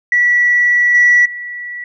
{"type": "tone with level steps", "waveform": "sine", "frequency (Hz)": 1947, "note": "B6", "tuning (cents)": -25, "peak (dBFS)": [-8, -5, -23], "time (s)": [0.12, 1.84], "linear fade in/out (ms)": 2, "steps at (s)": [0.94, 1.25], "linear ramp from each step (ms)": 10, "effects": ["tanh soft clip ceiling -2 dBFS"]}